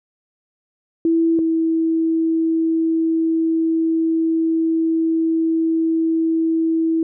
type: tone pair in turn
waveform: sine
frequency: 329.6 / 325.4 Hz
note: E4 / E4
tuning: 0 / -22 cents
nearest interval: unison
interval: 22 cents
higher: first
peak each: -13 / -15 dBFS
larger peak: first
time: 1.05-1.39 / 1.39-7.03 s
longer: second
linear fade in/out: 2 ms
effects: none